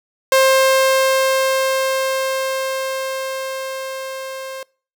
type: tone with level ramp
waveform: sawtooth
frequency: 530 Hz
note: C5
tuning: 22 cents sharp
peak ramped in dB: -6 to -24 dBFS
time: 0.32-4.63 s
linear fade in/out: 2 ms
effects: noise-tail reverb RT60 0.4 s tail -25 dB re dry